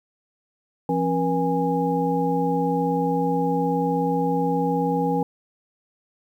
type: tone cluster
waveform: sine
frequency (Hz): 171.4 / 270.4 / 478.8 / 824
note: F3 / C#4 / A#4 / G#5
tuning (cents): -32 / -43 / +46 / -14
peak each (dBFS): -25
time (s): 0.89-5.23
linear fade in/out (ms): 2
effects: 9-bit